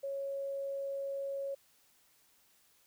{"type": "tone", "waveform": "sine", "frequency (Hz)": 552, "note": "C#5", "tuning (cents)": -7, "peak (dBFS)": -35, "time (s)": [0.03, 1.55], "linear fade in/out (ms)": 10, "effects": ["white hiss -68 dBFS RMS until 2.86 s"]}